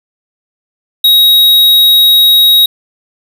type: tone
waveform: square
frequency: 3800 Hz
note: A#7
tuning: 33 cents sharp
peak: -4 dBFS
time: 1.04-2.66 s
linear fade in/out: 5 ms
effects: none